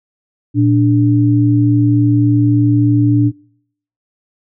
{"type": "tone pair together", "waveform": "sine", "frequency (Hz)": [116.54, 293.1], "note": ["A#2", "D4"], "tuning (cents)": [0, -3], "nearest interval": "octave + major third", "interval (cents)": 1597, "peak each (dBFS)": -11, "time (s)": [0.54, 3.32], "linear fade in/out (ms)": 50, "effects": ["noise-tail reverb RT60 0.7 s tail -26 dB re dry"]}